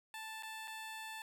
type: tone with dropouts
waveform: 15% pulse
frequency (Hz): 880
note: A5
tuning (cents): 0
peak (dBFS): -38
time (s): 0.14-1.22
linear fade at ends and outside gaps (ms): 1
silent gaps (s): 0.425-0.432 / 0.675-0.679
effects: none